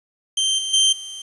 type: tone with level steps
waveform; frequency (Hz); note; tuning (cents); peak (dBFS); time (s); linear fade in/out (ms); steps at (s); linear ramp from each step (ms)
sawtooth; 3136; G7; 0; -14 / -20 / -10 / -28; 0.37-1.22; 5; 0.58 / 0.73 / 0.92; 10
effects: resampled to 24000 Hz + 8-bit